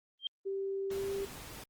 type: tone with exponential growth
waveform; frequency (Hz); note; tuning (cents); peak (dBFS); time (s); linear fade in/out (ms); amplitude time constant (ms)
sine; 3175; G7; +21; -28; 0.19-0.27; 2; 16
type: tone with pitch glide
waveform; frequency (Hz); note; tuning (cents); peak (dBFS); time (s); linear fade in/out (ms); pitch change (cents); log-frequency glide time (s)
sine; 390.5 to 394.6; G4 to G4; -7 to +11; -33; 0.45-1.26; 20; +18; 0.9-1.14
type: noise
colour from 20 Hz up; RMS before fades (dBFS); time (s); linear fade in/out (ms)
pink; -47; 0.9-1.64; 5
effects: Opus 24 kbps